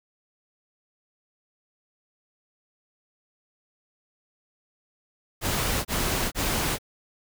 pink noise bursts, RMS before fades -26 dBFS, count 3, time 5.41-6.786 s, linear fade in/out 50 ms, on 440 ms, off 28 ms, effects none

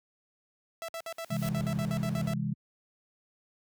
sawtooth tone bursts, 662 Hz, E5, 7 cents sharp, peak -32 dBFS, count 13, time 0.82-2.336 s, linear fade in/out 0 ms, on 64 ms, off 57 ms
white noise with exponential growth, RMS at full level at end -42 dBFS, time 0.98-1.49 s, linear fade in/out 2 ms, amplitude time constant 110 ms
sine chord, C augmented, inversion none, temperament just, 130.81 / 163.52 / 204.4 Hz, C3 / E3 / G#3, 0 / -14 / -27 cents, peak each -33 dBFS, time 1.3-2.54 s, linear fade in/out 10 ms
brown noise, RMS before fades -38 dBFS, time 1.41-2.34 s, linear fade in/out 5 ms
effects high-pass 80 Hz 12 dB/octave

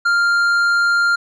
sine tone with tanh clipping, 1396.9 Hz, F6, in tune, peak -14 dBFS, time 0.05-1.16 s, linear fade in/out 10 ms, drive 8 dB, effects none

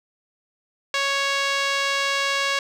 5% pulse tone with band-pass filter, 554.4 Hz, C#5, in tune, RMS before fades -23 dBFS, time 0.94-2.59 s, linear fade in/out 2 ms, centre 1400 Hz, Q 0.53, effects none

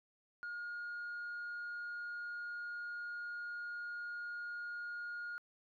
sine tone, 1428 Hz, F6, 38 cents sharp, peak -39 dBFS, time 0.43-5.38 s, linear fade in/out 0 ms, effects tanh soft clip ceiling -39 dBFS

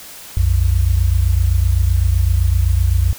sine tone pair together, 61.1 / 88.92 Hz, B1 / F2, -18 / +32 cents, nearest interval tritone, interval 650 cents, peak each -14 dBFS, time 0.37-3.13 s, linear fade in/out 0 ms, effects white hiss -36 dBFS RMS until 3.18 s

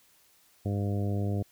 harmonic tone, 101 Hz, G#2, 48 cents flat, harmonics 1 / 2 / 3 / 4 / 5 / 6 / 7, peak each -28 / -34 / -38 / -40 / -42 / -44 / -45 dBFS, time 0.65-1.43 s, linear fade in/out 10 ms, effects white hiss -63 dBFS RMS until 1.51 s

